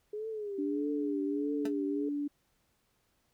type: tone with vibrato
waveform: sine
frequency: 415.3 Hz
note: G#4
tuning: in tune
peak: -35 dBFS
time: 0.13-2.09 s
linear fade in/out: 5 ms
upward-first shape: triangle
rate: 1.6 Hz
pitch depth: 130 cents each way
type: tone with pitch glide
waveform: sine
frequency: 292 to 289.6 Hz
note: D4 to D4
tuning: -10 to -24 cents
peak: -31 dBFS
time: 0.58-2.28 s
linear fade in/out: 10 ms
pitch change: -14 cents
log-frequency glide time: 0.99-1.51 s
type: tone with exponential decay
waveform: 20% pulse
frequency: 220.2 Hz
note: A3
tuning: 2 cents sharp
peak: -29 dBFS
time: 1.65-1.73 s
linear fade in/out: 5 ms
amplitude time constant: 16 ms
effects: pink hiss -74 dBFS RMS until 3.33 s